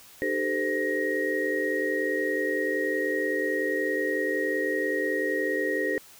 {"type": "tone cluster", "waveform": "sine", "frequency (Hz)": [304, 389.6, 440.2, 517, 1881], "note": ["D#4", "G4", "A4", "C5", "A#6"], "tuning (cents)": [-40, -11, 1, -21, 15], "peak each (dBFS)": [-32, -31, -32, -31, -29], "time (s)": [0.22, 5.98], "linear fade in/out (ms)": 0, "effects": ["white hiss -51 dBFS RMS until 6.19 s"]}